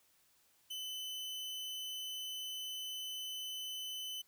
40% pulse tone, 3024 Hz, F#7, 37 cents sharp, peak -40 dBFS, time 0.7-4.22 s, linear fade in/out 10 ms, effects white hiss -71 dBFS RMS until 4.27 s

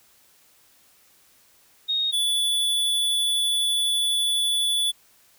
sine / square tone pair in turn, 3729 / 3448 Hz, A#7 / A7, 0 / -36 cents, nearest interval minor second, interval 136 cents, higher first, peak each -21 dBFS, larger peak neither, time 1.88-2.12 / 2.12-4.92 s, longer second, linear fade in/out 20 ms, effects white hiss -58 dBFS RMS until 5.38 s

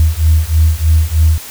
sine beating tone pair, 77.78 / 80.98 Hz, D#2 / E2, 0 / -30 cents, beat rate 3.2 Hz, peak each -10 dBFS, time 0-1.38 s, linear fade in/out 0 ms, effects tanh soft clip ceiling 0 dBFS + white hiss -30 dBFS RMS until 1.5 s

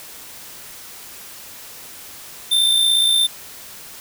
square tone with amplitude modulation, 3579 Hz, A7, 29 cents sharp, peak -12 dBFS, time 2.51-3.27 s, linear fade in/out 10 ms, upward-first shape sine, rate 57.1 Hz, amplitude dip 45%, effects white hiss -38 dBFS RMS until 4 s

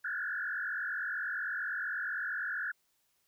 sine tone with frequency modulation, 1581 Hz, G6, 14 cents sharp, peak -33 dBFS, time 0.04-2.72 s, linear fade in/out 10 ms, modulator 44.3 Hz, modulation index 3.8, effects white hiss -75 dBFS RMS until 3.27 s

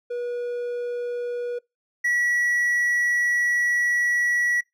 triangle tone pair in turn, 483.9 / 1935.6 Hz, B4 / B6, -35 / -35 cents, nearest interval 2 octaves, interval 2400 cents, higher second, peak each -24 / -18 dBFS, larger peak second, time 0.1-1.59 / 2.04-4.61 s, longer second, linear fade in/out 10 ms, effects noise-tail reverb RT60 0.2 s tail -24 dB re dry

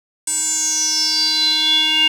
square tone with band-pass filter sweep, 312.1 Hz, D#4, 5 cents sharp, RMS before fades -17 dBFS, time 0.27-2.08 s, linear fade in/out 5 ms, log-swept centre 8300 to 2800 Hz, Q 9.5, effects 7-bit

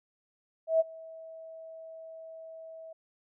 sine tone with ADSR envelope, 648 Hz, E5, 30 cents flat, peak -19 dBFS, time 0.67-2.93 s, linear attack 130 ms, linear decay 26 ms, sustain -24 dB, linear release 6 ms, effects none

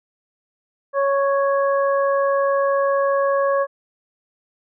harmonic tone, 554.4 Hz, C#5, in tune, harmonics 1 / 2 / 3, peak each -17 / -22 / -29 dBFS, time 0.93-3.67 s, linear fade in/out 50 ms, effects none

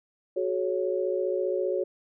sine chord, F# suspended second, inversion none, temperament equal with one note detuned, 370 / 425 / 554.4 Hz, F#4 / G#4 / C#5, 0 / +40 / 0 cents, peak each -28 / -31 / -29 dBFS, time 0.36-1.84 s, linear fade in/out 10 ms, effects none

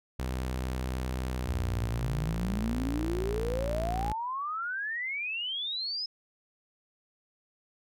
sawtooth tone with pitch glide, 63.6 to 56.99 Hz, C2 to A#1, -48 to -38 cents, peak -27 dBFS, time 0.19-4.13 s, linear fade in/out 5 ms, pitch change -190 cents, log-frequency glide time 1.31-2.03 s
sine exponential sweep, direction up, 73.9 to 5190 Hz, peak -31 dBFS, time 1.46-6.06 s, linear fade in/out 5 ms
effects none

